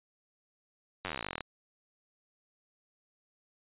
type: slowing click train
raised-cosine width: 0.3 ms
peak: -19 dBFS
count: 22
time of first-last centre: 1.05-1.407 s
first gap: 10 ms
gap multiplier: 1.05
effects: resampled to 8000 Hz